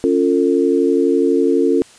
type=chord; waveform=sine; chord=Db augmented; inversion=none; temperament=equal with one note detuned; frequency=277.2 / 349.2 / 449 Hz; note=Db4 / F4 / A4; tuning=0 / 0 / +35 cents; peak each=-16 dBFS; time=0.04-1.82 s; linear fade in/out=0 ms; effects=white hiss -45 dBFS RMS until 1.98 s + resampled to 22050 Hz